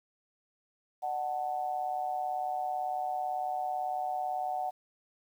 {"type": "tone with amplitude modulation", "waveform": "sine", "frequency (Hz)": 744, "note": "F#5", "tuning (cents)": 9, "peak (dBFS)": -27, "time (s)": [1.02, 4.71], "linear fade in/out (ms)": 20, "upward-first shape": "sine", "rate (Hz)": 138, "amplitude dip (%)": 75, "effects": ["10-bit"]}